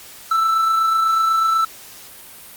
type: tone with amplitude modulation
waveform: triangle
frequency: 1324 Hz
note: E6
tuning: 7 cents sharp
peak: -11 dBFS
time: 0.31-1.65 s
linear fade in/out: 5 ms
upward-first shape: sine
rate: 28.1 Hz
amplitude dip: 30%
effects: white hiss -40 dBFS RMS until 2.56 s + Opus 48 kbps